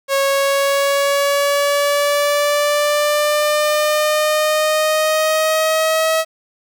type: exponential sweep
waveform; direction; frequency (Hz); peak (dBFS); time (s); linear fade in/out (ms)
sawtooth; up; 548 to 643; -10; 0.08-6.25; 50
effects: 8-bit